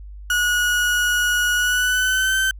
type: tone with pitch glide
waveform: 35% pulse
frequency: 1456 to 1542.6 Hz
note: F#6 to G6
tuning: -28 to -28 cents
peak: -15 dBFS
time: 0.3-2.51 s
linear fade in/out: 2 ms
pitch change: +100 cents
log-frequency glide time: 1.55-2.36 s
effects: added 50 Hz sine -34 dBFS peak until 2.59 s